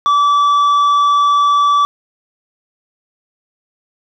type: tone with tanh clipping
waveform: sine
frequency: 1155 Hz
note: D6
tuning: 29 cents flat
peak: -10 dBFS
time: 0.06-1.85 s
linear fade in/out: 0 ms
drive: 6 dB
effects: none